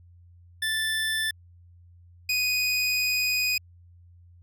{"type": "tone pair in turn", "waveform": "25% pulse", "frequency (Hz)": [1761, 2490], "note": ["A6", "D#7"], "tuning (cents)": [1, 1], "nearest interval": "tritone", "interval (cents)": 600, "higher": "second", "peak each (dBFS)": [-21, -19], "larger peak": "second", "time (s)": [[0.62, 1.31], [2.29, 3.58]], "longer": "second", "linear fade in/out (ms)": 5, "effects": ["added 87 Hz sine -50 dBFS peak until 4.42 s"]}